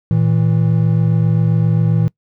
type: tone pair together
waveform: triangle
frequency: 114.7 / 162.21 Hz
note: A#2 / E3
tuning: -28 / -28 cents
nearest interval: tritone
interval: 600 cents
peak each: -12 dBFS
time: 0.11-2.08 s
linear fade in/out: 0 ms
effects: noise-tail reverb RT60 0.1 s tail -24 dB re dry